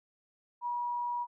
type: tone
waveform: sine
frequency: 964 Hz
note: B5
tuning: 42 cents flat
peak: -31 dBFS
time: 0.61-1.27 s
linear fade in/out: 50 ms
effects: none